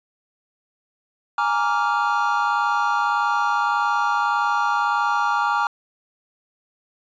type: chord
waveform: triangle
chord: Bb dominant seventh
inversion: third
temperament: equal with one note detuned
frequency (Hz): 830.6 / 932.3 / 1162.5 / 1396.9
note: Ab5 / Bb5 / D6 / F6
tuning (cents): 0 / 0 / -18 / 0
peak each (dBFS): -22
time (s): 1.38-5.67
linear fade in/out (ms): 2
effects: resampled to 16000 Hz